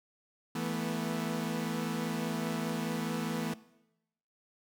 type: chord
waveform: sawtooth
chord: E suspended fourth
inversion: none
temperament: equal with one note detuned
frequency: 164.81 / 220 / 245 Hz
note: E3 / A3 / B3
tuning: 0 / 0 / -14 cents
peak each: -33 dBFS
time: 0.55-3.54 s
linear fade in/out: 5 ms
effects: noise-tail reverb RT60 0.9 s tail -19 dB re dry